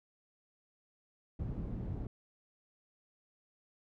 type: low-pass noise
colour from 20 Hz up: white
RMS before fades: -39 dBFS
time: 1.39-2.07 s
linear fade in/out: 5 ms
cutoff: 150 Hz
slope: 12 dB/octave
effects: none